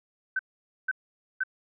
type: tone bursts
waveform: sine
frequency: 1530 Hz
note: G6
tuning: 42 cents flat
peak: -24 dBFS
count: 3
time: 0.36-1.436 s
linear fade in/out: 5 ms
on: 32 ms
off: 490 ms
effects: none